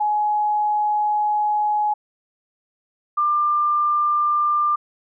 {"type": "tone pair in turn", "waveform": "sine", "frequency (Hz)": [841, 1192.8], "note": ["G#5", "D6"], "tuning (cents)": [22, 27], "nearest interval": "tritone", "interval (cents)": 605, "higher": "second", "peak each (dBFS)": [-17, -16], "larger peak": "second", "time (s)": [[0, 1.94], [3.17, 4.76]], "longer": "first", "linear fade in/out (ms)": 10, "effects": []}